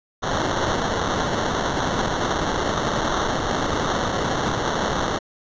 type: noise with sample-and-hold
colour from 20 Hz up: blue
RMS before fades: -23 dBFS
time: 0.22-5.19 s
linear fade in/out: 20 ms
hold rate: 2450 Hz
effects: resampled to 16000 Hz